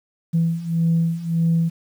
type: beating tone pair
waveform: sine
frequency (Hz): 164.81 / 166.51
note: E3 / E3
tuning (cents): 0 / +18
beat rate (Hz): 1.7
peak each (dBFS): -21 / -18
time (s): 0.33-1.7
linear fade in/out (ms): 20
effects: tanh soft clip ceiling -11 dBFS + 8-bit